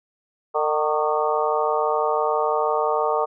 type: harmonic tone with a mistuned harmonic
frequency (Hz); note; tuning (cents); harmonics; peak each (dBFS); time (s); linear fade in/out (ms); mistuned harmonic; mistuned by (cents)
151.9; D#3; -41; 3 / 4 / 5 / 6 / 7 / 8; -24 / -25 / -26 / -27 / -27 / -28; 0.54-3.26; 20; 7; +73
effects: none